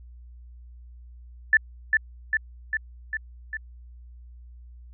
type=tone with echo; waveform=sine; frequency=1760 Hz; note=A6; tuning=in tune; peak=-13 dBFS; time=1.53-1.57 s; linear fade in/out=2 ms; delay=400 ms; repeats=5; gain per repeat=-3 dB; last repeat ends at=3.57 s; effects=added 60 Hz sine -43 dBFS peak until 4.93 s